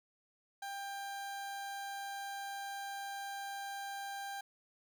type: tone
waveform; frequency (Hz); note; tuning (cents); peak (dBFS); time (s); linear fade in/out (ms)
30% pulse; 794; G5; +22; -38; 0.62-4.41; 5
effects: none